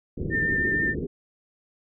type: low-pass noise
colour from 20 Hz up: white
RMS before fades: -30 dBFS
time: 0.17-1.07 s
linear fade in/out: 10 ms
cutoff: 430 Hz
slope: 48 dB/octave
type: tone with vibrato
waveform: sine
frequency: 1800 Hz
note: A6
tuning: 39 cents sharp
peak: -22 dBFS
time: 0.3-0.95 s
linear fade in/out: 50 ms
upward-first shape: triangle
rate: 6.4 Hz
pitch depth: 11 cents each way
effects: none